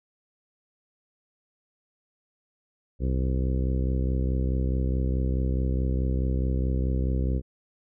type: harmonic tone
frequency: 64.7 Hz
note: C2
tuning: 19 cents flat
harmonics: 1 / 2 / 3 / 4 / 5 / 6 / 7 / 8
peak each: -24 / -30 / -34 / -36 / -38 / -40 / -41 / -42 dBFS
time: 2.99-7.42 s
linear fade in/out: 50 ms
effects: none